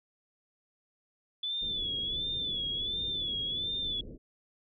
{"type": "tone with vibrato", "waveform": "sine", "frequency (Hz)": 3449, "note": "A7", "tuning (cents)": -35, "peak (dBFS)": -31, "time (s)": [1.43, 4.01], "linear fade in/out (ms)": 5, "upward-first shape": "sine", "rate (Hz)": 1.4, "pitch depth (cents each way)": 82}
{"type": "low-pass noise", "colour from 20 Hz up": "pink", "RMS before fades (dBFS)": -45, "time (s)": [1.61, 4.18], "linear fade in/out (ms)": 20, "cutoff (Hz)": 510, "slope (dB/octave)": 48}
{"effects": []}